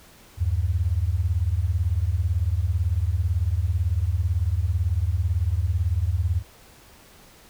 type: beating tone pair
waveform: sine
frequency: 77.78 / 95.78 Hz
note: D#2 / G2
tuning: 0 / -40 cents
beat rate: 18 Hz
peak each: -23 dBFS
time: 0.37-6.43 s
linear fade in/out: 50 ms
effects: pink hiss -51 dBFS RMS until 7.49 s